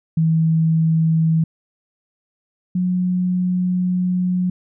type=tone pair in turn; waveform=sine; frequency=161.5 / 181.28 Hz; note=E3 / F#3; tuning=-35 / -35 cents; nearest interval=major second; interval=200 cents; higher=second; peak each=-13 / -16 dBFS; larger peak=first; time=0.17-1.44 / 2.75-4.5 s; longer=second; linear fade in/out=5 ms; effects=none